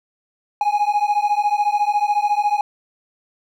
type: beating tone pair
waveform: triangle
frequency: 822 / 836 Hz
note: G#5 / G#5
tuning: -18 / +11 cents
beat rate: 14 Hz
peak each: -17 dBFS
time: 0.61-2.61 s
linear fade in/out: 2 ms
effects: none